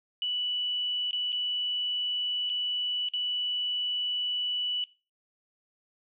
sine tone with dropouts, 2960 Hz, F#7, in tune, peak -27 dBFS, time 0.22-4.84 s, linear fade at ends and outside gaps 1 ms, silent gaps 1.11-1.13 / 1.321-1.327 / 2.494-2.499 / 3.087-3.136 s, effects noise-tail reverb RT60 0.3 s tail -19 dB re dry

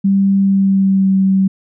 sine tone with pitch glide, 196 to 191.97 Hz, G3 to G3, 0 to -36 cents, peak -9 dBFS, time 0.04-1.48 s, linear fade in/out 10 ms, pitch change -36 cents, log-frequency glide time 0.39-1.13 s, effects none

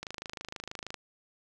click train, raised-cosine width 0.2 ms, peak -21 dBFS, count 25, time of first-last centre 0.03-0.943 s, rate 26.3 Hz, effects none

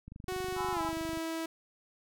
click train, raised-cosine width 5 ms, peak -33 dBFS, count 28, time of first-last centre 0.08-1.173 s, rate 24.7 Hz
sawtooth tone with pitch glide, 370 to 325.8 Hz, F#4 to E4, 0 to -20 cents, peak -30 dBFS, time 0.28-1.46 s, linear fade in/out 5 ms, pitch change -220 cents, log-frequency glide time 0.72-0.81 s
sine chord, E major, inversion first, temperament equal with one note detuned, 830.6 / 1005.6 / 1318.5 Hz, G#5 / B5 / E6, 0 / +31 / 0 cents, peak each -37 / -37 / -40 dBFS, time 0.55-0.93 s, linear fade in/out 50 ms
effects none

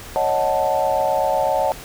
sine chord, D# half-diminished seventh, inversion third, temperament equal, 554.4 / 622.3 / 740 / 880 Hz, C#5 / D#5 / F#5 / A5, 0 / 0 / 0 / 0 cents, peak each -22 dBFS, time 0.16-1.72 s, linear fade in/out 0 ms, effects pink hiss -37 dBFS RMS until 1.84 s

